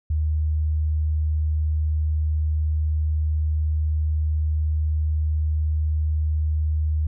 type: tone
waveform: sine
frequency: 77 Hz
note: D#2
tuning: 17 cents flat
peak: -19 dBFS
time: 0.1-7.07 s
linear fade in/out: 5 ms
effects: none